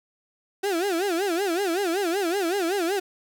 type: tone with vibrato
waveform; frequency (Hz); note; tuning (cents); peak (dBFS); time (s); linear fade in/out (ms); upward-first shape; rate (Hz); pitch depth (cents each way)
35% pulse; 366.4; F#4; -17; -21; 0.63-3; 10; sine; 5.3; 200
effects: none